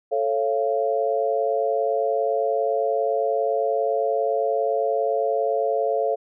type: chord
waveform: sine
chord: A augmented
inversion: none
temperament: just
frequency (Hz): 440 / 550 / 687.5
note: A4 / C#5 / E#5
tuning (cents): 0 / -14 / -27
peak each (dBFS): -24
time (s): 0.11-6.16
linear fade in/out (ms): 20
effects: none